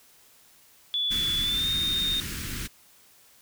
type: tone with pitch glide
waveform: sine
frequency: 3442 to 3668 Hz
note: A7 to A#7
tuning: -39 to -29 cents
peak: -24 dBFS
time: 0.94-2.2 s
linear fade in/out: 0 ms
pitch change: +110 cents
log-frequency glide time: 1.4-1.68 s
type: band-stop noise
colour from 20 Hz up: pink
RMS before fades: -34 dBFS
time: 1.1-2.68 s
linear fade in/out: 20 ms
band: 340 to 1400 Hz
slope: 24 dB/octave
effects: white hiss -57 dBFS RMS until 3.41 s